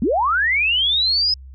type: linear sweep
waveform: sine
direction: up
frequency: 185 to 5130 Hz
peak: -15 dBFS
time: 0.02-1.34 s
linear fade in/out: 2 ms
effects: added 66 Hz sine -36 dBFS peak until 1.54 s